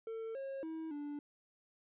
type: tone with pitch steps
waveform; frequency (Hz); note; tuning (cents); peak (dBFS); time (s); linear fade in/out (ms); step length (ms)
triangle; 449.2 / 542 / 321.2 / 291.4; A4 / C#5 / E4 / D4; +36 / -39 / -45 / -13; -38; 0.07-1.19; 2; 280
effects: resampled to 8000 Hz